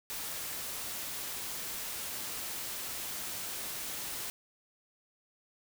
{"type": "noise", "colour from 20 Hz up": "white", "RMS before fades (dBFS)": -39, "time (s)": [0.1, 4.3], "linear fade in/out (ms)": 0, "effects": []}